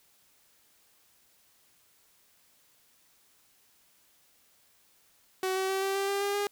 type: tone with pitch steps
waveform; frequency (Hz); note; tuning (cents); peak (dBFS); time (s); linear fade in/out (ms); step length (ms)
sawtooth; 375.9 / 380.3 / 384.7 / 389.2 / 393.7 / 398.3 / 402.9 / 407.6; F#4 / F#4 / G4 / G4 / G4 / G4 / G4 / G#4; +27 / +48 / -33 / -12 / +8 / +28 / +48 / -32; -24; 5.43-6.47; 2; 130
effects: white hiss -65 dBFS RMS until 6.51 s